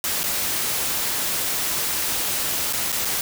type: noise with dropouts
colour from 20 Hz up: white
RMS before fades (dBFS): -24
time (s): 0.04-3.21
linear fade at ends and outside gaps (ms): 1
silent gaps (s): 0.232-0.238 / 2.727-2.733 / 2.92-2.926 / 3.05-3.054
effects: none